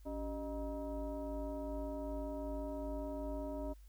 sine tone with frequency modulation, 281.4 Hz, C#4, 26 cents sharp, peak -38 dBFS, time 0.05-3.74 s, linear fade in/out 20 ms, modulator 334 Hz, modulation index 1.4, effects added 50 Hz sine -54 dBFS peak until 3.88 s + white hiss -72 dBFS RMS until 3.88 s

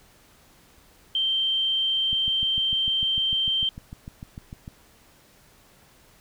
sine tone, 3136 Hz, G7, in tune, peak -21 dBFS, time 1.15-3.69 s, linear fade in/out 2 ms
click train, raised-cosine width 5 ms, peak -25 dBFS, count 18, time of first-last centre 2.13-4.679 s, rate 6.67 Hz
effects pink hiss -56 dBFS RMS until 6.2 s

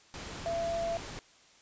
sine tone in noise, 673 Hz, E5, 36 cents sharp, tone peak -30 dBFS, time 0.46-0.97 s, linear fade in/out 0 ms, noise pink, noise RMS -42 dBFS, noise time 0.14-1.19 s, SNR +9 dB, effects white hiss -60 dBFS RMS until 1.61 s + resampled to 16000 Hz

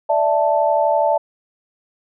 sine chord, D suspended second, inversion none, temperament equal, 587.3 / 659.3 / 880 Hz, D5 / E5 / A5, 0 / 0 / 0 cents, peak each -18 dBFS, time 0.09-1.18 s, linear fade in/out 10 ms, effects none

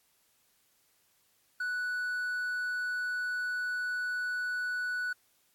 triangle tone, 1480 Hz, F#6, in tune, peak -29 dBFS, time 1.6-5.13 s, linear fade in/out 5 ms, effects white hiss -70 dBFS RMS until 5.54 s + AAC 64 kbps

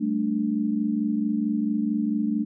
sine chord, G suspended second, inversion none, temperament just, 196 / 220.5 / 294 Hz, G3 / A3 / D4, 0 / +4 / +2 cents, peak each -30 / -24 / -27 dBFS, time 0-2.45 s, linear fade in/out 20 ms, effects none

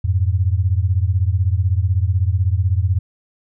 sine beating tone pair, 87.2 / 103.2 Hz, F2 / G#2, -2 / -10 cents, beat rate 16 Hz, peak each -16 / -18 dBFS, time 0.04-2.99 s, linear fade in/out 10 ms, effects none

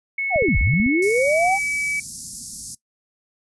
sine tone with pitch glide, 2200 to 2288 Hz, C#7 to D7, -14 to -46 cents, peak -21 dBFS, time 0.18-2 s, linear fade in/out 5 ms, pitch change +68 cents, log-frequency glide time 1.06-1.4 s
sine linear two-way sweep, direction down then up, 813 to 32.7 to 813 Hz, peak -16 dBFS, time 0.3-1.59 s, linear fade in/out 50 ms, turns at 0.58 s
click train, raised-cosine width 5 ms, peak -18 dBFS, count 9, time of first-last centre 0.36-0.863 s, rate 15.9 Hz
white band-stop noise, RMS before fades -31 dBFS, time 1.02-2.75 s, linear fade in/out 5 ms, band 270 to 5000 Hz, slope 48 dB/octave
effects noise-tail reverb RT60 0.1 s tail -19 dB re dry + resampled to 24000 Hz

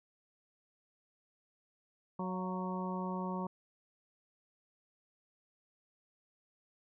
harmonic tone with a mistuned harmonic, 185 Hz, F#3, in tune, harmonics 1 / 2 / 3 / 4 / 5 / 6, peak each -37 / -44 / -46 / -49 / -42 / -45 dBFS, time 2.19-3.47 s, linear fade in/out 5 ms, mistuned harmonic 4, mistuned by -52 cents, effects none

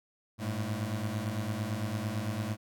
25% pulse beating tone pair, 102.5 / 111.4 Hz, G#2 / A2, -22 / +22 cents, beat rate 8.9 Hz, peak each -31 dBFS, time 0.38-2.57 s, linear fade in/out 50 ms, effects none

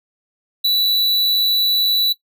square tone, 3951 Hz, B7, in tune, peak -14 dBFS, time 0.64-2.13 s, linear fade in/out 10 ms, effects noise-tail reverb RT60 0.1 s tail -17 dB re dry

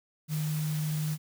sine tone in noise, 153.4 Hz, D#3, 24 cents flat, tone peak -28 dBFS, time 0.28-1.18 s, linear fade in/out 50 ms, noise white, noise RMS -42 dBFS, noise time 0.28-1.18 s, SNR +11 dB, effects none

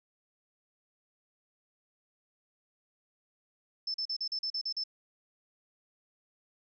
sine tone bursts, 5274 Hz, E8, in tune, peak -31 dBFS, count 9, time 3.87-4.838 s, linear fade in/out 5 ms, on 72 ms, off 40 ms, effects none

